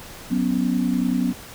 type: chord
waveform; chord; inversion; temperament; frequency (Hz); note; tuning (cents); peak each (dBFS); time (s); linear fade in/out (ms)
sine; F# suspended fourth; none; equal with one note detuned; 184.36 / 246.9 / 277.2; F#3 / B3 / C#4; -6 / 0 / 0; -24 / -21 / -25; 0.3-1.33; 20
effects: pink hiss -40 dBFS RMS until 1.54 s